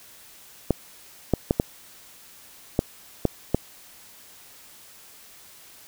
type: clicks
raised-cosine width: 2 ms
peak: -5 dBFS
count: 7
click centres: 0.707 / 1.337 / 1.509 / 1.599 / 2.791 / 3.253 / 3.546 s
effects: white hiss -49 dBFS RMS until 5.87 s